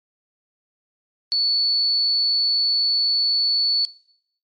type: tone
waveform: sine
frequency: 4444 Hz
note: C#8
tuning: 4 cents sharp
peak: -17 dBFS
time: 1.32-3.85 s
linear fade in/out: 0 ms
effects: noise-tail reverb RT60 0.8 s tail -22 dB re dry + MP3 48 kbps